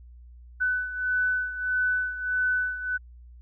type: beating tone pair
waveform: sine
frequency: 1499 / 1500.6 Hz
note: F#6 / F#6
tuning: +22 / +24 cents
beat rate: 1.6 Hz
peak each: -25 / -30 dBFS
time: 0.6-2.98 s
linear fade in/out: 20 ms
effects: added 60 Hz sine -45 dBFS peak until 3.41 s